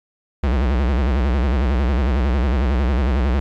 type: tone with vibrato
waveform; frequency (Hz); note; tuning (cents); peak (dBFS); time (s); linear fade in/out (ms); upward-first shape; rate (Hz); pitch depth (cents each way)
square; 65.41; C2; 0; -16; 0.43-3.4; 5; sine; 11; 190
effects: low-pass 3000 Hz 12 dB/octave + 9-bit